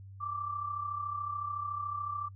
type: tone with amplitude modulation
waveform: sine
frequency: 1170 Hz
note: D6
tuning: 7 cents flat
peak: -31 dBFS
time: 0.2-2.29 s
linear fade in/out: 20 ms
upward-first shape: sine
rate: 33.8 Hz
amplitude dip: 60%
effects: noise-tail reverb RT60 0.1 s tail -25 dB re dry + added 97 Hz sine -46 dBFS peak until 2.35 s